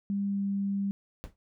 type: tone with pitch glide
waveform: sine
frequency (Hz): 199.8 to 198.42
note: G3 to G3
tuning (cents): +33 to +21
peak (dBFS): -27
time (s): 0.1-0.91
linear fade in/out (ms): 0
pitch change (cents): -12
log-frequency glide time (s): 0.26-0.43
type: noise with exponential decay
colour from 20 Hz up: brown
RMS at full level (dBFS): -36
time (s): 1.24-1.36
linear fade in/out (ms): 0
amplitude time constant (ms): 25
effects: none